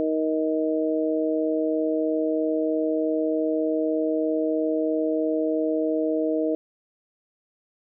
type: harmonic tone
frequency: 157.2 Hz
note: D#3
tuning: 18 cents sharp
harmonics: 2 / 3 / 4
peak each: -24 / -26 / -27 dBFS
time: 0-6.55 s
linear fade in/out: 0 ms
effects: none